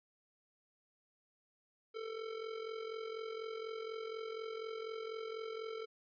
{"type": "tone with amplitude modulation", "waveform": "square", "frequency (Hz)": 446, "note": "A4", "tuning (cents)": 23, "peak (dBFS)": -39, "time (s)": [1.94, 5.86], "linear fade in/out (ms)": 20, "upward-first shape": "sine", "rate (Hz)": 44.1, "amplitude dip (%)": 65, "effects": ["resampled to 11025 Hz"]}